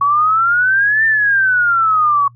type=exponential two-way sweep; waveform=sine; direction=up then down; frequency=1117 to 1800 to 1117 Hz; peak=-10 dBFS; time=0.01-2.28 s; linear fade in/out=5 ms; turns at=1.05 s; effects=noise-tail reverb RT60 0.1 s tail -23 dB re dry + added 119 Hz sine -41 dBFS peak until 2.35 s